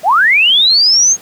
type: linear sweep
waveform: sine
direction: up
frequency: 587.3 to 6570 Hz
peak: -6 dBFS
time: 0.03-1.17 s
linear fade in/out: 50 ms
effects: pink hiss -38 dBFS RMS until 1.21 s + high-pass 150 Hz 12 dB/octave